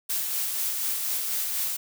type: noise with tremolo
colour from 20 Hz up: blue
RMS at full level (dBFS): -27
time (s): 0.09-1.77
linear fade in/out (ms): 10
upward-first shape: sine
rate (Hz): 4.1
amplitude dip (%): 30
effects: none